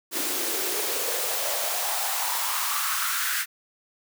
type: noise with high-pass filter sweep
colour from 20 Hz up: white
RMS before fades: -27 dBFS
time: 0.11-3.46 s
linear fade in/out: 50 ms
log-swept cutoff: 290 to 1600 Hz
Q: 4.3
effects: none